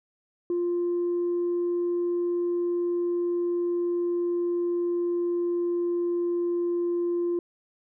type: tone with pitch glide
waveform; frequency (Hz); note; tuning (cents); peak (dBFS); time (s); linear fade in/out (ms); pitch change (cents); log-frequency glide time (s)
sine; 349.2 to 347.2; F4 to F4; 0 to -10; -22; 0.5-7.39; 2; -10; 2.04-7.1
effects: tanh soft clip ceiling -21 dBFS